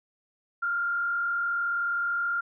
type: tone with frequency modulation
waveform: sine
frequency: 1396.9 Hz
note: F6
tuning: in tune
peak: -25 dBFS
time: 0.62-2.41 s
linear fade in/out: 10 ms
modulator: 39.1 Hz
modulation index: 0.57
effects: none